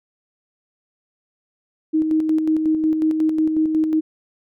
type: tone with tremolo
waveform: sine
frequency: 314.1 Hz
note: D#4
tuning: 16 cents sharp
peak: -14 dBFS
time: 1.93-4.01 s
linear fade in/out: 20 ms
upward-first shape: square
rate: 5.5 Hz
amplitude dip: 40%
effects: none